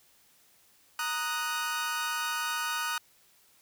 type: chord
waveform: sawtooth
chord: D# minor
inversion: second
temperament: equal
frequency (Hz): 932.3 / 1244.5 / 1480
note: A#5 / D#6 / F#6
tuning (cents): 0 / 0 / 0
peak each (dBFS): -33 / -30 / -30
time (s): 0.99-2.98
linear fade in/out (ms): 2
effects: white hiss -63 dBFS RMS until 3.61 s